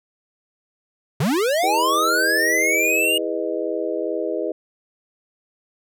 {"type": "linear sweep", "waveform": "square", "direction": "up", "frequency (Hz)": [117.9, 2875], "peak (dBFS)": -18, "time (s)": [1.2, 3.18], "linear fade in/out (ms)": 5}
{"type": "chord", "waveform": "sine", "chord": "E major seventh", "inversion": "none", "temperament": "just", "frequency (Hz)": [329.6, 412, 494.4, 618.1], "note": ["E4", "G#4", "B4", "D#5"], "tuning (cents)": [0, -14, 2, -12], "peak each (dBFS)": -27, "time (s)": [1.63, 4.52], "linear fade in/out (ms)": 5}
{"effects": []}